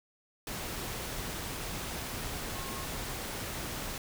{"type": "tone in noise", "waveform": "sine", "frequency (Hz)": 1081, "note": "C#6", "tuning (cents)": -44, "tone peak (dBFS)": -45, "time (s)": [2.55, 2.85], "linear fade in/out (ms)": 2, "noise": "pink", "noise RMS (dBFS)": -38, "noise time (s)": [0.47, 3.98], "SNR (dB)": -10, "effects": []}